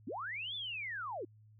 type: linear two-way sweep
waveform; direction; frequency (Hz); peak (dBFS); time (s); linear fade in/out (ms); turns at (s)
sine; up then down; 181.5 to 3558 to 301.2; -38; 0.07-1.25; 5; 0.55
effects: added 107 Hz sine -58 dBFS peak until 1.59 s